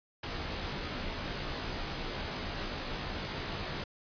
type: noise with comb filter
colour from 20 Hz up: pink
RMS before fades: -37 dBFS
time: 0.23-3.84 s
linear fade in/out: 5 ms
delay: 18 ms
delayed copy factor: -0.85
effects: resampled to 11025 Hz